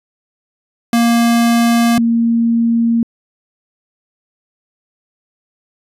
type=tone pair in turn; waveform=square / sine; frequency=234 / 231.6 Hz; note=A#3 / A#3; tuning=+7 / -11 cents; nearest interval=unison; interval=18 cents; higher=first; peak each=-10 dBFS; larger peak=neither; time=0.93-1.98 / 1.98-3.03 s; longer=neither; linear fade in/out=2 ms; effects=resampled to 32000 Hz